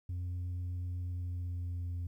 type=tone with pitch glide; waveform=sine; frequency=89.2 to 87.41 Hz; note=F2 to F2; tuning=+37 to +2 cents; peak=-32 dBFS; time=0.09-2.07 s; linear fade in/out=5 ms; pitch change=-35 cents; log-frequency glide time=1-1.95 s; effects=tanh soft clip ceiling -34 dBFS + 12-bit